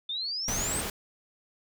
sine exponential sweep, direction up, 3524 to 8630 Hz, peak -30 dBFS, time 0.09-0.81 s, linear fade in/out 5 ms
pink noise, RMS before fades -33 dBFS, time 0.48-0.9 s, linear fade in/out 2 ms
effects none

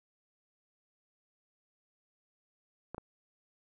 clicks, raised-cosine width 1 ms, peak -26 dBFS, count 2, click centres 2.946 / 2.981 s, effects none

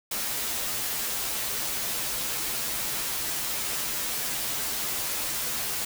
white noise with comb filter, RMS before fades -30 dBFS, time 0.11-5.85 s, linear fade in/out 5 ms, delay 11 ms, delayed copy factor -0.9, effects none

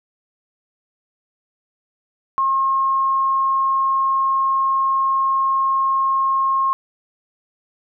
sine tone, 1075 Hz, C6, 47 cents sharp, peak -15 dBFS, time 2.38-6.73 s, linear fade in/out 0 ms, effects none

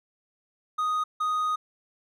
triangle tone bursts at uneven times, 1244.5 Hz, D#6, in tune, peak -22 dBFS, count 2, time 0.78-1.04 / 1.2-1.56 s, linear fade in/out 10 ms, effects none

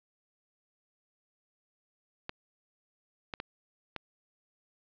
clicks, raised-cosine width 0.3 ms, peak -20 dBFS, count 4, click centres 2.294 / 3.338 / 3.401 / 3.963 s, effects resampled to 11025 Hz + 10-bit

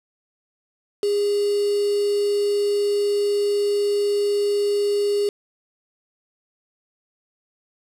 sine tone with quantisation, 408 Hz, G#4, 31 cents flat, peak -18 dBFS, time 1.03-5.29 s, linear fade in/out 2 ms, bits 5, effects low-pass 10000 Hz 12 dB/octave

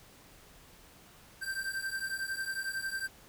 square beating tone pair, 1562 / 1573 Hz, G6 / G6, -7 / +6 cents, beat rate 11 Hz, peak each -39 / -37 dBFS, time 1.41-3.08 s, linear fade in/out 20 ms, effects pink hiss -57 dBFS RMS until 3.28 s

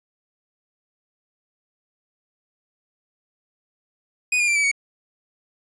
45% pulse tone with pitch steps, 2483 / 2419 / 2357 / 2297 / 2238 Hz, D#7 / D#7 / D7 / D7 / C#7, -4 / -49 / +6 / -39 / +16 cents, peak -17 dBFS, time 4.32-4.715 s, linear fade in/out 5 ms, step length 79 ms, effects resampled to 22050 Hz

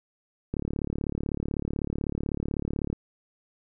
click train, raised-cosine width 3 ms, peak -16 dBFS, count 87, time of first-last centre 0.54-2.929 s, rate 36 Hz, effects none

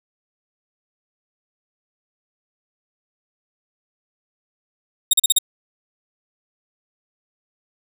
15% pulse tone bursts, 3725 Hz, A#7, 2 cents flat, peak -4 dBFS, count 5, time 5.11-5.386 s, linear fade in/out 5 ms, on 24 ms, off 39 ms, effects none

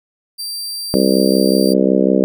sawtooth tone, 4699 Hz, D8, in tune, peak -20 dBFS, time 0.38-1.74 s, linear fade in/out 20 ms
harmonic tone, 65.41 Hz, C2, in tune, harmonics 3 / 4 / 5 / 6 / 7 / 8 / 9, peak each -16 / -17 / -18 / -19 / -19 / -20 / -21 dBFS, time 0.94-2.24 s, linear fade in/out 0 ms
effects none

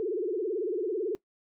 sine tone with vibrato, 396.8 Hz, G4, 21 cents sharp, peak -27 dBFS, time 0-1.15 s, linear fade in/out 0 ms, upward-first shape sine, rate 18 Hz, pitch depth 250 cents each way, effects noise-tail reverb RT60 0.1 s tail -19 dB re dry

